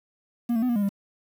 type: tone with pitch steps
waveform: triangle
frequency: 237.4 / 224.6 / 251.6 / 237.8 / 204.7 / 198.9 Hz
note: A#3 / A3 / B3 / A#3 / G#3 / G3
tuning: +32 / +36 / +32 / +35 / -25 / +25 cents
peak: -19 dBFS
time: 0.49-0.892 s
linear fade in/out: 10 ms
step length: 67 ms
effects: 8-bit